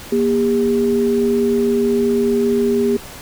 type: tone pair together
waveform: sine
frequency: 237.1 / 402.8 Hz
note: A#3 / G4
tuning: +30 / +47 cents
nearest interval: major sixth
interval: 917 cents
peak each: -17 / -15 dBFS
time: 0.12-2.97 s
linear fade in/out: 5 ms
effects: pink hiss -35 dBFS RMS until 3.21 s